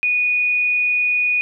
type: tone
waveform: sine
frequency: 2467 Hz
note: D#7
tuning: 15 cents flat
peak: -15 dBFS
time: 0.03-1.41 s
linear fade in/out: 0 ms
effects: none